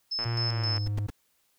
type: tone with tremolo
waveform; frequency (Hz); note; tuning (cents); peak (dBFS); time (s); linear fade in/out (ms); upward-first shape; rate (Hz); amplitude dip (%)
sine; 5230; E8; -15; -28; 0.11-0.88; 10; square; 3.8; 70
type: click train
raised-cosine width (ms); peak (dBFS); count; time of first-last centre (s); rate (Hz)
0.5; -23; 70; 0.19-0.78; 117
type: tone with pitch glide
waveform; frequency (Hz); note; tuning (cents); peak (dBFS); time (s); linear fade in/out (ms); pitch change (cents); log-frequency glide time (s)
triangle; 116.54 to 103.23; A#2 to G#2; 0 to -10; -25; 0.25-1.07; 10; -210; 0.44-0.76
type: noise bursts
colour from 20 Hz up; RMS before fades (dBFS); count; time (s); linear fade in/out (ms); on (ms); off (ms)
brown; -33; 3; 0.86-1.103; 5; 21; 90
effects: white hiss -70 dBFS RMS until 1.58 s